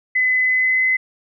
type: tone with pitch glide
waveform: sine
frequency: 2019 to 2037 Hz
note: B6 to C7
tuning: +38 to -47 cents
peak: -14 dBFS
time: 0.15-0.97 s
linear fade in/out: 10 ms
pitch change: +15 cents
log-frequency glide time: 0.42-0.85 s
effects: none